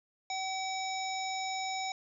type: harmonic tone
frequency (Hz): 762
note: G5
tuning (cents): -49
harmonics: 1 / 3 / 5 / 7 / 9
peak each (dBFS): -35 / -40 / -42 / -43 / -45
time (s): 0.3-1.92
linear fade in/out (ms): 2
effects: none